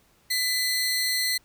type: tone pair together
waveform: sawtooth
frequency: 2000 / 4238 Hz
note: B6 / C8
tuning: +21 / +21 cents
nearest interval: octave + minor second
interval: 1300 cents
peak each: -23 dBFS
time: 0.3-1.38 s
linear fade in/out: 10 ms
effects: pink hiss -62 dBFS RMS until 1.44 s